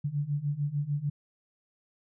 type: beating tone pair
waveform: sine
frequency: 141.6 / 148.3 Hz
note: C#3 / D3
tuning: +37 / +17 cents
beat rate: 6.7 Hz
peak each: -32 / -30 dBFS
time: 0.04-1.1 s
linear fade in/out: 10 ms
effects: none